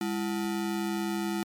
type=ring-modulated tone; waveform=square; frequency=269.3 Hz; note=C#4; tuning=50 cents flat; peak=-26 dBFS; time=0.01-1.43 s; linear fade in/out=0 ms; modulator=65.8 Hz; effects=MP3 96 kbps